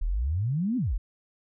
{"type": "exponential two-way sweep", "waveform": "sine", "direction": "up then down", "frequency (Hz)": [34.65, 267.2, 34.65], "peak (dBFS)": -24, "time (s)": [0.01, 0.98], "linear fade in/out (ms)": 10, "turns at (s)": 0.77, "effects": []}